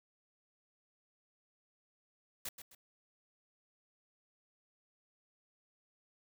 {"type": "noise with echo", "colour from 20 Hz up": "white", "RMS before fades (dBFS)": -41, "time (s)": [2.45, 2.49], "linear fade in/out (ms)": 5, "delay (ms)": 130, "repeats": 2, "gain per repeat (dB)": -9, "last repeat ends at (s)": 2.75, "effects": []}